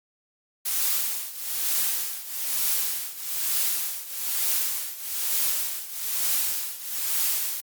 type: noise with tremolo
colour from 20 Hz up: blue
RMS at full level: -23 dBFS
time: 0.65-7.61 s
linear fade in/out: 10 ms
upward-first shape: triangle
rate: 1.1 Hz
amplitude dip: 85%
effects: Opus 48 kbps